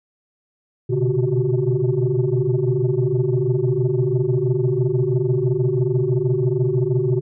sine tone cluster, 123.1 / 129.2 / 143 / 362.5 / 385.4 Hz, B2 / C3 / D3 / F#4 / G4, -5 / -21 / -46 / -35 / -29 cents, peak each -22 dBFS, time 0.89-7.21 s, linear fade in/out 20 ms, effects tanh soft clip ceiling -9 dBFS

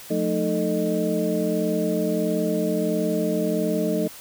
sine tone cluster, 178 / 219.5 / 308.9 / 440.7 / 615 Hz, F3 / A3 / D#4 / A4 / D#5, +33 / -4 / -12 / +3 / -20 cents, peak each -27 dBFS, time 0.1-4.08 s, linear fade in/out 10 ms, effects white hiss -42 dBFS RMS until 4.2 s

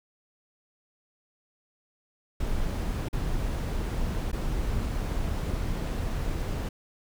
brown noise with dropouts, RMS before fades -29 dBFS, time 2.4-6.69 s, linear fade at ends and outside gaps 5 ms, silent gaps 3.086-3.129 / 4.317-4.328 s, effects none

